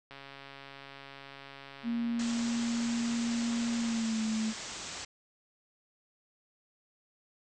click train, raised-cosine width 0.3 ms, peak -31 dBFS, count 537, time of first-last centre 0.11-3.994 s, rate 138 Hz
sine tone with pitch glide, 234.2 to 219.8 Hz, A#3 to A3, +8 to -2 cents, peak -29 dBFS, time 1.83-4.54 s, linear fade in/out 50 ms, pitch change -110 cents, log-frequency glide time 3.77-4.22 s
white low-pass noise, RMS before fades -42 dBFS, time 2.19-5.05 s, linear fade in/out 5 ms, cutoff 8000 Hz, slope 96 dB/octave
effects none

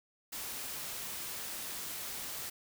white noise, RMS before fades -41 dBFS, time 0.32-2.5 s, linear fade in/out 10 ms, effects none

